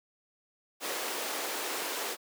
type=high-pass noise; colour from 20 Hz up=pink; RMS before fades=-35 dBFS; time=0.8-2.17 s; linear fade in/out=50 ms; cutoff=340 Hz; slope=24 dB/octave; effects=none